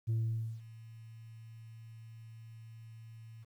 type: tone with ADSR envelope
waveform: sine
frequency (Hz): 112.9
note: A2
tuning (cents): +45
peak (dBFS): -26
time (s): 0.07-3.45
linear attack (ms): 26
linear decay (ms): 510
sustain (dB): -22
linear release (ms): 24
effects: tanh soft clip ceiling -28 dBFS + 11-bit